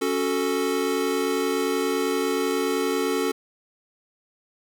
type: chord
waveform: square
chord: F# minor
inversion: second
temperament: equal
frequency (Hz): 277.2 / 370 / 440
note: C#4 / F#4 / A4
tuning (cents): 0 / 0 / 0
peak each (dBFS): -28 / -28 / -26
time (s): 0.01-3.32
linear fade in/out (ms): 10
effects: none